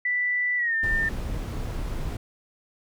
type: tone with pitch glide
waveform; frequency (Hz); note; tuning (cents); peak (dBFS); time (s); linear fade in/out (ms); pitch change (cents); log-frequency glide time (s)
sine; 1975.5 to 1801.1; B6 to A6; 0 to +40; -22; 0.05-1.09; 5; -160; 0.57-0.75
type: noise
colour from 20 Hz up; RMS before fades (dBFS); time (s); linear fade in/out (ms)
brown; -30; 0.83-2.17; 5
effects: none